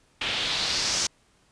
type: noise with low-pass filter sweep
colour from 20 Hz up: white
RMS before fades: -27 dBFS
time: 0.21-1.07 s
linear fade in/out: 5 ms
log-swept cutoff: 3000 to 6200 Hz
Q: 2.8
effects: pink hiss -63 dBFS RMS until 1.51 s + resampled to 22050 Hz